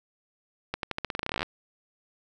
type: accelerating click train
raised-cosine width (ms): 0.3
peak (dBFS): -13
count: 19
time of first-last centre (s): 0.74-1.43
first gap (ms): 92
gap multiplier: 0.88
effects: none